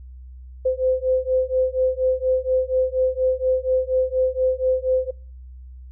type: beating tone pair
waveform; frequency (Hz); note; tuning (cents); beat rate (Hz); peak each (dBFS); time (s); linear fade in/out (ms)
sine; 513 / 517.2; C5 / C5; -34 / -20; 4.2; -21; 0.65-5.11; 10
effects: noise-tail reverb RT60 0.4 s tail -25 dB re dry + added 63 Hz sine -37 dBFS peak until 5.91 s